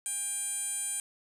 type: tone with band-pass filter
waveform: 15% pulse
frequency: 800 Hz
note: G5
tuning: 35 cents sharp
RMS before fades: -34 dBFS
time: 0.06-1 s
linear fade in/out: 0 ms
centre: 9300 Hz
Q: 9.9
effects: none